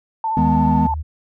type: tone with vibrato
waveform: sine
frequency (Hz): 885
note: A5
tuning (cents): +10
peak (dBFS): -18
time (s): 0.24-0.94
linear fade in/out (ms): 2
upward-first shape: sine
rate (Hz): 14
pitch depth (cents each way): 35
type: chord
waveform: triangle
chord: G# minor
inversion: second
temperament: equal with one note detuned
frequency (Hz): 158.19 / 207.7 / 246.9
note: D#3 / G#3 / B3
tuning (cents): +29 / 0 / 0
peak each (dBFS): -17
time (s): 0.37-0.87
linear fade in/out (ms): 2
type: tone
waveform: sine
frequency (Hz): 77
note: D#2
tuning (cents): -17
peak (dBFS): -22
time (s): 0.37-1.03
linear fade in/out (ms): 20
effects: none